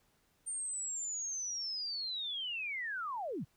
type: linear sweep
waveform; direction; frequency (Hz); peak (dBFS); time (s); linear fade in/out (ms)
sine; down; 8870 to 95.3; -36; 0.46-3.45; 20
effects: pink hiss -73 dBFS RMS until 3.56 s